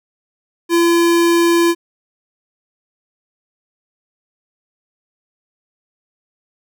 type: tone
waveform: square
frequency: 340 Hz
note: F4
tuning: 46 cents flat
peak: -11 dBFS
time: 0.69-1.75 s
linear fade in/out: 50 ms
effects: none